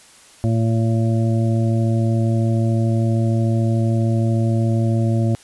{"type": "harmonic tone", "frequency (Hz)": 113.2, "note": "A2", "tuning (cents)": 50, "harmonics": [1, 2, 3, 5, 6], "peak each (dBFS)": [-16, -22, -26, -30, -32], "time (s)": [0.44, 5.35], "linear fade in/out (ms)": 0, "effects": ["white hiss -47 dBFS RMS until 5.43 s", "resampled to 24000 Hz"]}